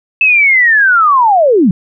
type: linear sweep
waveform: sine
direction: down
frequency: 2637 to 160 Hz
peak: -5 dBFS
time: 0.21-1.71 s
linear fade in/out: 2 ms
effects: none